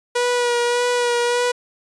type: tone with vibrato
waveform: sawtooth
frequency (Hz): 484.2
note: B4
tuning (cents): -34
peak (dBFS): -13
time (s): 0.15-1.52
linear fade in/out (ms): 10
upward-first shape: sine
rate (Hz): 1.7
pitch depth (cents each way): 21
effects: resampled to 22050 Hz